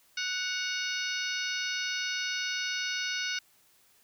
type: harmonic tone with a mistuned harmonic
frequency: 740 Hz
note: F#5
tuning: in tune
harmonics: 2 / 3 / 4 / 5 / 6 / 7 / 8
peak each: -35 / -37 / -38 / -39 / -40 / -40 / -41 dBFS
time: 0.17-3.39 s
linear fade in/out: 5 ms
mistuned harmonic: 4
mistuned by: -64 cents
effects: white hiss -64 dBFS RMS until 4.03 s